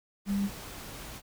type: tone in noise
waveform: sine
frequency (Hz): 199.6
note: G3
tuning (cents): +32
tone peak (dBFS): -26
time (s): 0.26-0.5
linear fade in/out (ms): 50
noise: pink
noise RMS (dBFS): -43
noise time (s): 0.25-1.22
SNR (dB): +14
effects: none